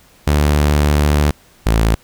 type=tone pair in turn; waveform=sawtooth; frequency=73.8 / 55.29 Hz; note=D2 / A1; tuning=+9 / +9 cents; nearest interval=perfect fourth; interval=500 cents; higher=first; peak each=-7 dBFS; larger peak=neither; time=0.27-1.31 / 1.66-1.95 s; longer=first; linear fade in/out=5 ms; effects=pink hiss -49 dBFS RMS until 2.03 s

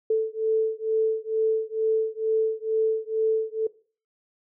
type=beating tone pair; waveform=sine; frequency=440 / 442.2 Hz; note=A4 / A4; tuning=0 / +9 cents; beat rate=2.2 Hz; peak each=-24 dBFS; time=0.1-3.67 s; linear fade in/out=5 ms; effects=noise-tail reverb RT60 0.4 s tail -20 dB re dry

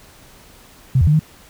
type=tone with pitch steps; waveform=sine; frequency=130.4 / 82.6 / 149.8 / 155.7 Hz; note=C3 / E2 / D3 / D#3; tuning=-5 / +4 / +35 / +2 cents; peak=-10 dBFS; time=0.95-1.194 s; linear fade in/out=5 ms; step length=61 ms; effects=pink hiss -46 dBFS RMS until 1.49 s

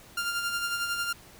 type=tone with tremolo; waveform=sawtooth; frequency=1396.9 Hz; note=F6; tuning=in tune; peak=-23 dBFS; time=0.17-1.13 s; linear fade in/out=5 ms; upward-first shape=sine; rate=11 Hz; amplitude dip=45%; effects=pink hiss -52 dBFS RMS until 1.39 s

